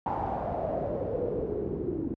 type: noise with low-pass filter sweep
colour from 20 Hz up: pink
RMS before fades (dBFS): -31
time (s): 0.06-2.14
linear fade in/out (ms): 2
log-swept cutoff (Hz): 890 to 310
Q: 5.9
effects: high-pass 60 Hz 12 dB/octave